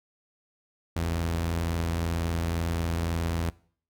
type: tone pair together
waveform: sawtooth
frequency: 52.83 / 83.7 Hz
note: G#1 / E2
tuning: +30 / +27 cents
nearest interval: minor sixth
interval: 797 cents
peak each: -32 / -23 dBFS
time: 0.96-3.5 s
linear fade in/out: 5 ms
effects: noise-tail reverb RT60 0.5 s tail -22 dB re dry